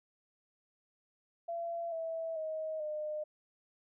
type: tone with pitch steps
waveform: sine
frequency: 678 / 653.8 / 630.4 / 607.9 Hz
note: E5 / E5 / D#5 / D#5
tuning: +49 / -14 / +23 / -40 cents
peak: -35 dBFS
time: 1.48-3.24 s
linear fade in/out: 10 ms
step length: 440 ms
effects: none